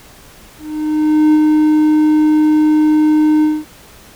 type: tone with ADSR envelope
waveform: triangle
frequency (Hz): 306.4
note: D#4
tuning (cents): -27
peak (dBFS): -4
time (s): 0.58-3.65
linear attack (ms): 760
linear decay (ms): 37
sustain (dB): -2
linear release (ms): 220
effects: pink hiss -41 dBFS RMS until 4.15 s